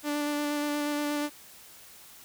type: tone with vibrato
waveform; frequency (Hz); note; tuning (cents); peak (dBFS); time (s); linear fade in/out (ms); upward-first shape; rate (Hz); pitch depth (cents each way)
sawtooth; 293.7; D4; 0; -24; 0.03-1.3; 50; square; 8.4; 10
effects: white hiss -51 dBFS RMS until 2.24 s